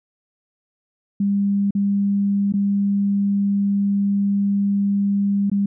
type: tone with dropouts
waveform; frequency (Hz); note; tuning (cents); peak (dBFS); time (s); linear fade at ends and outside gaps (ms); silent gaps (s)
sine; 200.2; G3; +37; -16; 1.2-5.66; 5; 1.708-1.75 / 2.524-2.537 / 5.499-5.515
effects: none